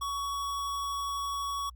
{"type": "tone", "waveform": "square", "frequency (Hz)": 1122, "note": "C#6", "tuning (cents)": 21, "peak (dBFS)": -32, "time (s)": [0.01, 1.7], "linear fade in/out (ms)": 10, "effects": ["added 60 Hz sine -47 dBFS peak until 1.75 s", "Opus 48 kbps"]}